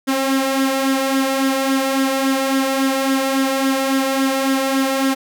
sawtooth tone with flanger, 268.5 Hz, C4, 45 cents sharp, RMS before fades -18 dBFS, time 0.07-5.15 s, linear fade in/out 20 ms, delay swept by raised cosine 0.57 to 2.27 ms, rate 3.6 Hz, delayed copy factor +0.55, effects none

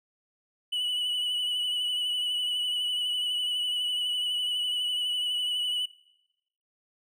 triangle tone with vibrato, 2960 Hz, F#7, in tune, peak -25 dBFS, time 0.72-5.86 s, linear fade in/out 10 ms, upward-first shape triangle, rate 12 Hz, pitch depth 37 cents each way, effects noise-tail reverb RT60 0.9 s tail -21 dB re dry

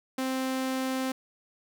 sawtooth tone, 261.6 Hz, C4, in tune, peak -24 dBFS, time 0.18-1.12 s, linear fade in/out 5 ms, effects none

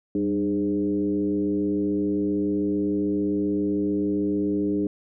sine tone with frequency modulation, 302.6 Hz, D#4, 48 cents flat, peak -21 dBFS, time 0.15-4.87 s, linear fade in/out 2 ms, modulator 107 Hz, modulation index 1, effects none

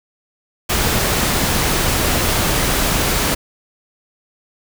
pink noise, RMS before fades -17 dBFS, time 0.69-3.35 s, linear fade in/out 10 ms, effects none

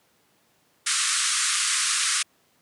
white band-pass noise, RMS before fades -24 dBFS, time 0.86-2.23 s, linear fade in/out 10 ms, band 1100 to 10000 Hz, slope 96 dB/octave, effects pink hiss -64 dBFS RMS until 2.61 s + high-pass 150 Hz 12 dB/octave

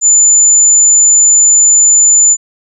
sine tone, 7040 Hz, A8, in tune, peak -3 dBFS, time 0.01-2.37 s, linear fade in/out 50 ms, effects none

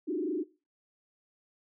sine tone with frequency modulation, 335.6 Hz, E4, 31 cents sharp, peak -29 dBFS, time 0.07-0.44 s, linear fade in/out 20 ms, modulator 24.7 Hz, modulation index 2, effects noise-tail reverb RT60 0.3 s tail -19 dB re dry

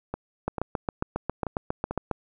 two click trains, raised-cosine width 1 ms, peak -12 / -16 dBFS, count 13 / 5, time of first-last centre 0.48-2.113 / 0.14-1.91 s, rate 7.35 / 2.26 Hz, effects none

